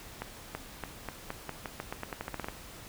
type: accelerating click train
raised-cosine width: 0.5 ms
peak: -20 dBFS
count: 17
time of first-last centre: 0.22-2.485 s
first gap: 330 ms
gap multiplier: 0.87
effects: pink hiss -48 dBFS RMS until 2.88 s